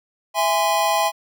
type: chord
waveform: square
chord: E augmented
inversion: none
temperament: just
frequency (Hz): 659.3 / 824.1 / 1030.1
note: E5 / G#5 / B#5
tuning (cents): 0 / -14 / -27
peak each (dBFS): -23 / -21 / -23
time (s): 0.34-1.12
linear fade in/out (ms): 50
effects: none